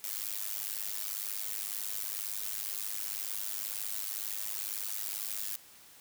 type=noise with amplitude modulation; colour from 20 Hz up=blue; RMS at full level=-33 dBFS; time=0.04-5.56 s; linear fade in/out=0 ms; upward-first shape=sine; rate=102 Hz; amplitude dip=100%; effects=white hiss -56 dBFS RMS until 6 s